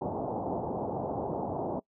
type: low-pass noise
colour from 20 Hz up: white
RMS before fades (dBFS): -33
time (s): 0.01-1.8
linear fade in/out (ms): 10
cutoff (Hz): 870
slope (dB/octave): 48
effects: noise-tail reverb RT60 0.1 s tail -23 dB re dry + high-pass 100 Hz 12 dB/octave